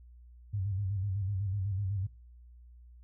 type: tone with vibrato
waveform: sine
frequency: 98 Hz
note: G2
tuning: in tune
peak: -30 dBFS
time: 0.53-2.07 s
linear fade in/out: 10 ms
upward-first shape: square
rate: 8 Hz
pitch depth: 79 cents each way
effects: noise-tail reverb RT60 0.3 s tail -19 dB re dry + added 60 Hz sine -51 dBFS peak until 3.03 s